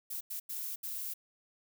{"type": "noise bursts at uneven times", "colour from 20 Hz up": "violet", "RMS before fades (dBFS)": -39, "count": 4, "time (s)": [[0.1, 0.21], [0.3, 0.4], [0.49, 0.76], [0.83, 1.14]], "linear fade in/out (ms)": 10, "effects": []}